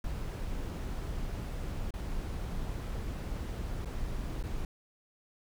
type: noise with dropouts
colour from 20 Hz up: brown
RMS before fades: -36 dBFS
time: 0.04-4.65 s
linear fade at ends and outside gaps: 2 ms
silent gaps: 1.907-1.938 / 3.849-3.856 / 4.428-4.437 s
effects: none